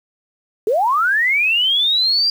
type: linear sweep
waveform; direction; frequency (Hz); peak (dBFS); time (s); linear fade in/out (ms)
sine; up; 395.7 to 4806; -13; 0.67-2.3; 2
effects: 7-bit